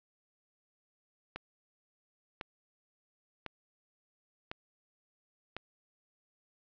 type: click train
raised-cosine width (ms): 0.3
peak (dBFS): -22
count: 5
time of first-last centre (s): 1.36-5.566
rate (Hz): 0.951
effects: low-pass 4000 Hz 12 dB/octave